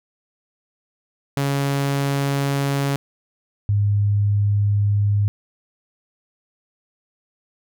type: tone pair in turn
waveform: sawtooth / sine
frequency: 139.6 / 102.33 Hz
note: C#3 / G#2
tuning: +13 / -25 cents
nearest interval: perfect fourth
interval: 538 cents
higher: first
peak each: -15 dBFS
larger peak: neither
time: 1.37-2.96 / 3.69-5.28 s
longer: neither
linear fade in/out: 0 ms
effects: none